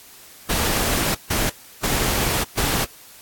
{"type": "noise bursts at uneven times", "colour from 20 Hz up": "pink", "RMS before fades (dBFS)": -21, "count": 4, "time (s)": [[0.49, 1.15], [1.3, 1.5], [1.83, 2.44], [2.57, 2.85]], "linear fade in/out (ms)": 10, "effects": ["white hiss -45 dBFS RMS until 3.21 s", "AAC 64 kbps"]}